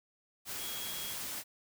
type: tone in noise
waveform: sine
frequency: 3300 Hz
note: G#7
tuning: 12 cents flat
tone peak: -44 dBFS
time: 0.58-1.16 s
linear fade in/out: 50 ms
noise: white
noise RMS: -40 dBFS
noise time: 0.45-1.44 s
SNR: -7 dB
effects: none